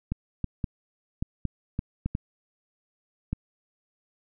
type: clicks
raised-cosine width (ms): 5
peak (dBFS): -15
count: 9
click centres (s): 0.12 / 0.443 / 0.642 / 1.225 / 1.453 / 1.791 / 2.06 / 2.151 / 3.33
effects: none